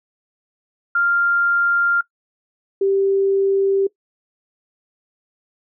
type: tone pair in turn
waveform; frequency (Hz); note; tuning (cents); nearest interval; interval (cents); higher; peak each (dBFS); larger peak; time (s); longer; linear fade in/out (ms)
sine; 1395 / 391.5; F6 / G4; -2 / -2; octave + minor seventh; 2200; first; -14; neither; 0.95-2.01 / 2.81-3.87; neither; 5
effects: noise-tail reverb RT60 0.1 s tail -20 dB re dry